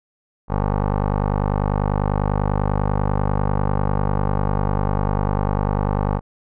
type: tone with low-pass filter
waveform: 15% pulse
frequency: 50.1 Hz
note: G1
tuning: 38 cents sharp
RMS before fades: -20 dBFS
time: 0.48-6.21 s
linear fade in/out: 50 ms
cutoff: 1000 Hz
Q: 2.5
effects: none